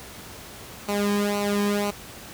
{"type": "tone with flanger", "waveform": "sawtooth", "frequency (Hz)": 204.3, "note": "G#3", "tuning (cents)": -28, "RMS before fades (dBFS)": -24, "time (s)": [0.88, 1.91], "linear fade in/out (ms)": 10, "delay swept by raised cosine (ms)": [0.58, 1.47], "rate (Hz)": 2, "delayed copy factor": -0.85, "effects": ["pink hiss -41 dBFS RMS until 2.33 s", "high-pass 60 Hz 12 dB/octave"]}